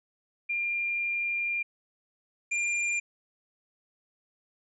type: tone pair in turn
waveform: sine / square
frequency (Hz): 2396 / 2396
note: D7 / D7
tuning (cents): +34 / +34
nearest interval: unison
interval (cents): 0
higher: neither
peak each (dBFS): -27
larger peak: neither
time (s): 0.49-1.63 / 2.51-3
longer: first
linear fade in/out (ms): 10
effects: resampled to 22050 Hz